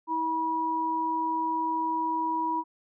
sine tone pair together, 322.3 / 969 Hz, E4 / B5, -39 / -33 cents, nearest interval octave + perfect fifth, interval 1906 cents, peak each -33 / -26 dBFS, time 0.07-2.64 s, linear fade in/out 50 ms, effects none

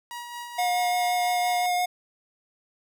sawtooth tone with tremolo, 957 Hz, A#5, 45 cents sharp, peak -30 dBFS, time 0.11-1.66 s, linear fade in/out 0 ms, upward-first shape sine, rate 4.5 Hz, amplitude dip 40%
square tone with vibrato, 718 Hz, F5, 48 cents sharp, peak -23 dBFS, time 0.58-1.86 s, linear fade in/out 10 ms, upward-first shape sine, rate 5.8 Hz, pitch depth 10 cents each way
effects none

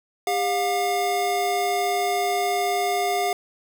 square tone pair together, 400.2 / 712.6 Hz, G4 / F5, +36 / +35 cents, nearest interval minor seventh, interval 999 cents, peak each -27 / -23 dBFS, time 0.27-3.33 s, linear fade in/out 2 ms, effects none

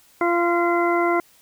harmonic tone with a mistuned harmonic, 345 Hz, F4, 21 cents flat, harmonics 1 / 2 / 3 / 4 / 6, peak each -20 / -23 / -25 / -26 / -28 dBFS, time 0.21-1.2 s, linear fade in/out 2 ms, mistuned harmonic 6, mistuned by -18 cents, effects white hiss -55 dBFS RMS until 1.41 s

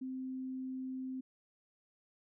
sine tone, 260 Hz, C4, 11 cents flat, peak -38 dBFS, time 0.01-1.21 s, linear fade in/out 10 ms, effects none

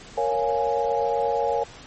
sine chord, Bb minor seventh, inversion none, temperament equal, 466.2 / 554.4 / 698.5 / 830.6 Hz, Bb4 / Db5 / F5 / Ab5, 0 / 0 / 0 / 0 cents, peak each -25 / -26 / -29 / -25 dBFS, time 0.17-1.64 s, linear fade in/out 10 ms, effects pink hiss -44 dBFS RMS until 1.86 s + MP3 32 kbps

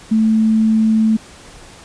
sine tone, 220 Hz, A3, in tune, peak -10 dBFS, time 0.11-1.17 s, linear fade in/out 10 ms, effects pink hiss -40 dBFS RMS until 1.84 s + resampled to 22050 Hz

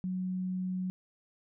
sine tone, 184.6 Hz, F#3, 4 cents flat, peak -31 dBFS, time 0.04-0.9 s, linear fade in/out 0 ms, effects none

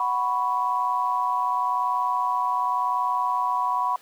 sine chord, F# suspended fourth, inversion none, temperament equal, 740 / 987.8 / 1108.7 Hz, F#5 / B5 / C#6, 0 / 0 / 0 cents, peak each -29 / -23 / -27 dBFS, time 0-3.96 s, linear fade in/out 2 ms, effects pink hiss -52 dBFS RMS until 4.01 s + high-pass 400 Hz 12 dB/octave

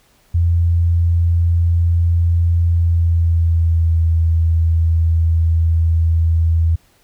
sine tone with pitch glide, 85 to 82.15 Hz, F2 to E2, -46 to -5 cents, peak -11 dBFS, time 0.34-6.76 s, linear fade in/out 10 ms, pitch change -59 cents, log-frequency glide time 2.66-4.01 s, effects pink hiss -55 dBFS RMS until 7.03 s

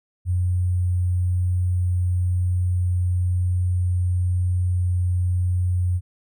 sine tone with sample-and-hold, 89.9 Hz, F#2, 49 cents flat, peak -18 dBFS, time 0.25-6.01 s, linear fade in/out 50 ms, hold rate 8820 Hz, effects none

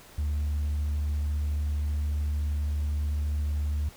sine tone, 74.1 Hz, D2, 16 cents sharp, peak -23 dBFS, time 0.18-3.89 s, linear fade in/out 5 ms, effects tanh soft clip ceiling -24 dBFS + pink hiss -51 dBFS RMS until 3.96 s

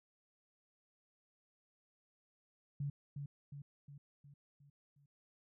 sine tone with echo, 142.3 Hz, C#3, 46 cents sharp, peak -36 dBFS, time 2.8-2.9 s, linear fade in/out 5 ms, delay 360 ms, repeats 6, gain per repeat -5 dB, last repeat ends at 5.06 s, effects none

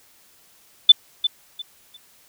sine tone with echo, 3520 Hz, A7, in tune, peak -4 dBFS, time 0.89-0.92 s, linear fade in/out 5 ms, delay 350 ms, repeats 3, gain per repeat -12 dB, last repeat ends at 1.97 s, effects white hiss -55 dBFS RMS until 2.28 s

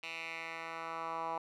10% pulse tone with band-pass filter sweep, 164.3 Hz, E3, 5 cents flat, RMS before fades -41 dBFS, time 0.03-1.38 s, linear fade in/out 2 ms, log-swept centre 2800 to 940 Hz, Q 2.8, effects none

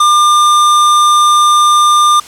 square tone, 1200 Hz, D6, 37 cents sharp, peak -6 dBFS, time 0-2.2 s, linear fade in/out 5 ms, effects white hiss -33 dBFS RMS until 2.27 s + low-pass 9000 Hz 12 dB/octave

